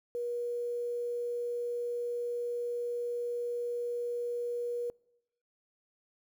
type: tone with quantisation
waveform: sine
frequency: 480 Hz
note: B4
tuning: 49 cents flat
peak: -32 dBFS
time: 0.15-4.9 s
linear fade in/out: 0 ms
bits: 10
effects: noise-tail reverb RT60 0.9 s tail -26 dB re dry